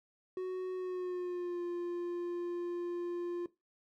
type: tone with pitch glide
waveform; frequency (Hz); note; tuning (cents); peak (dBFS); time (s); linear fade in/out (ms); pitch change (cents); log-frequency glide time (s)
triangle; 370 to 349.2; F#4 to F4; 0 to 0; -32; 0.37-3.46; 2; -100; 0.75-1.63
effects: noise-tail reverb RT60 0.2 s tail -17 dB re dry + MP3 96 kbps